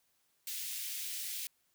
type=high-pass noise; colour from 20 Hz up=white; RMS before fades=-40 dBFS; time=0.47-1.47 s; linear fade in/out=2 ms; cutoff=2200 Hz; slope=24 dB/octave; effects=white hiss -75 dBFS RMS until 1.74 s